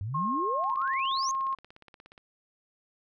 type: exponential sweep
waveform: sine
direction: up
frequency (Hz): 92.5 to 6580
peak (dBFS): -31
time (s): 0.01-1.31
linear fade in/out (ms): 0
type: tone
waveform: sine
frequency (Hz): 1072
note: C6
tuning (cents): +42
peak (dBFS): -27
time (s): 0.14-1.55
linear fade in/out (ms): 10
type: click train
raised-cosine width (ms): 0.3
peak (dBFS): -34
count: 27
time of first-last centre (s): 0.64-2.178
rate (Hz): 16.9
effects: none

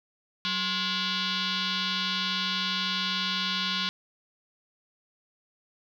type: tone with frequency modulation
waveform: sine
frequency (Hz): 186.3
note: F#3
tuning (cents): +12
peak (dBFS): -26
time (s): 0.45-3.89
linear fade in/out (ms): 0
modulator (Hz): 624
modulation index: 6.9
effects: 10-bit

